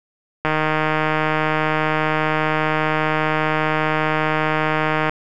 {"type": "click train", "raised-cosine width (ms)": 0.5, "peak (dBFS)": -4, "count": 721, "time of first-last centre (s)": [0.45, 5.095], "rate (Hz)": 155, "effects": []}